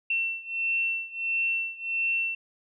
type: beating tone pair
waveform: sine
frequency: 2700 / 2701.5 Hz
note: E7 / E7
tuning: +41 / +42 cents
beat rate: 1.5 Hz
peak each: -28 / -30 dBFS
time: 0.1-2.35 s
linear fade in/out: 5 ms
effects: none